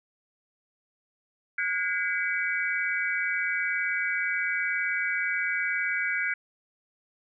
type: tone cluster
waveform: sine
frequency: 1446 / 1627 / 2031 / 2269 Hz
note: F#6 / G#6 / B6 / C#7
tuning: -40 / -36 / +48 / +40 cents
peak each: -31 dBFS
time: 1.58-6.34 s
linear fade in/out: 5 ms
effects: none